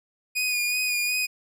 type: tone with vibrato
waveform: sawtooth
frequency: 2464 Hz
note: D#7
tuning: 17 cents flat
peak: -20 dBFS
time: 0.35-1.27 s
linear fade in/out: 20 ms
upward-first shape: sine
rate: 2.7 Hz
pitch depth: 27 cents each way
effects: none